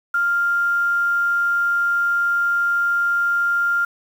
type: tone with quantisation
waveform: sine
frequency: 1396.9 Hz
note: F6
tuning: in tune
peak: -16 dBFS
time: 0.14-3.85 s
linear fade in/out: 5 ms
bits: 7
effects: none